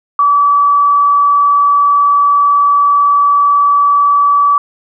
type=tone with frequency modulation; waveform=sine; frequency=1149 Hz; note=D6; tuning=38 cents flat; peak=-6 dBFS; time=0.19-4.58 s; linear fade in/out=2 ms; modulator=38.1 Hz; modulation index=0.24; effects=none